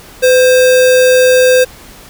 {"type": "tone with sample-and-hold", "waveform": "sine", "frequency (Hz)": 507, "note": "B4", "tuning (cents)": 45, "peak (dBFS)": -4, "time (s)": [0.22, 1.65], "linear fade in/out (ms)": 20, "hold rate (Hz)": 2100, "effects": ["pink hiss -36 dBFS RMS until 2.09 s"]}